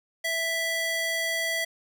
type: tone with high-pass filter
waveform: square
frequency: 659.3 Hz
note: E5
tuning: in tune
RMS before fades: -28 dBFS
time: 0.24-1.65 s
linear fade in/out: 10 ms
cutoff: 1400 Hz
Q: 1.7
effects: none